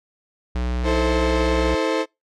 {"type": "tone", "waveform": "square", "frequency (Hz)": 61.2, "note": "B1", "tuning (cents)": -15, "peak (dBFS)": -22, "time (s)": [0.55, 1.75], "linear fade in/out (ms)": 5}
{"type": "chord", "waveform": "35% pulse", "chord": "A minor", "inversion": "second", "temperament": "equal with one note detuned", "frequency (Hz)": [322.5, 440, 523.3], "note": ["E4", "A4", "C5"], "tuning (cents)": [-38, 0, 0], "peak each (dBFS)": -22, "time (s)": [0.83, 2.06], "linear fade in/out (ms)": 50}
{"effects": ["noise-tail reverb RT60 0.2 s tail -26 dB re dry", "low-pass 5000 Hz 12 dB/octave"]}